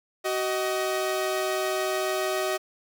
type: tone pair together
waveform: sawtooth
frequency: 377 / 626 Hz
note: F#4 / D#5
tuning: +32 / +10 cents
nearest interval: major sixth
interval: 878 cents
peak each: -24 dBFS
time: 0.24-2.58 s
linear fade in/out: 20 ms
effects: none